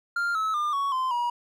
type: tone with pitch steps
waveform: triangle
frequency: 1396.9 / 1295.8 / 1202.1 / 1115.1 / 1034.5 / 959.6 Hz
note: F6 / E6 / D6 / C#6 / C6 / A#5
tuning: 0 / -30 / +40 / +10 / -20 / +50 cents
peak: -22 dBFS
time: 0.16-1.3 s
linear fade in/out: 5 ms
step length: 190 ms
effects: none